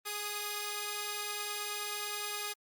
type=tone pair together; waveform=5% pulse; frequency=415.3 / 1236.3 Hz; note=G#4 / D#6; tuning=0 / -11 cents; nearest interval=octave + perfect fifth; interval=1889 cents; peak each=-27 dBFS; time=0.05-2.54 s; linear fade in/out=20 ms; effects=Opus 32 kbps